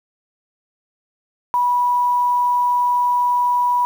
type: tone with quantisation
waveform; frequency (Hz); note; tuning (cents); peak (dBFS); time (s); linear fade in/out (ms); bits
sine; 978; B5; -17; -14; 1.54-3.85; 0; 7
effects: none